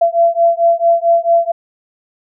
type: beating tone pair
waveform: sine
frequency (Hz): 675 / 679.5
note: E5 / F5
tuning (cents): +41 / -48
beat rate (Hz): 4.5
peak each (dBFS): -12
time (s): 0.01-1.52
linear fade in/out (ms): 10
effects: none